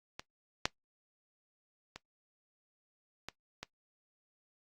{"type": "clicks", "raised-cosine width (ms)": 0.2, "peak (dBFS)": [-23, -10, -26, -22, -23], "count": 5, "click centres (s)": [0.195, 0.655, 1.96, 3.286, 3.63], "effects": ["noise-tail reverb RT60 0.1 s tail -19 dB re dry", "Opus 48 kbps"]}